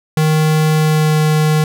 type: tone with pitch glide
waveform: square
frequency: 155.56 to 154.22 Hz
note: D#3 to D#3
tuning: 0 to -15 cents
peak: -11 dBFS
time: 0.17-1.64 s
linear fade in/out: 2 ms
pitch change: -15 cents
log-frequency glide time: 0.73-1.16 s
effects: none